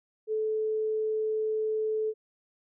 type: tone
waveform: sine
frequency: 434.6 Hz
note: A4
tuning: 21 cents flat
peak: -26 dBFS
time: 0.27-2.14 s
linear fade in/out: 50 ms
effects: none